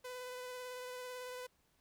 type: tone with vibrato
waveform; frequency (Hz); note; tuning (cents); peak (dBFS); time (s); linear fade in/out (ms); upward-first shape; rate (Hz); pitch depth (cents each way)
sawtooth; 501; B4; +25; -40; 0.04-1.47; 10; sine; 18; 16
effects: pink hiss -75 dBFS RMS until 1.8 s